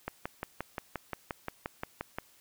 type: click train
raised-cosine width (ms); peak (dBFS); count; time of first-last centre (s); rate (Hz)
0.5; -19; 13; 0.08-2.185; 5.7
effects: white hiss -62 dBFS RMS until 2.4 s